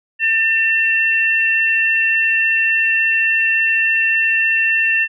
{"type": "tone pair together", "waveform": "sine", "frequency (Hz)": [1794.5, 2709], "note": ["A6", "E7"], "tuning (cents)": [34, 47], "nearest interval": "perfect fifth", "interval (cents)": 713, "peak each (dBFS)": [-16, -15], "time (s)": [0.19, 5.08], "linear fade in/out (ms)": 50, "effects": []}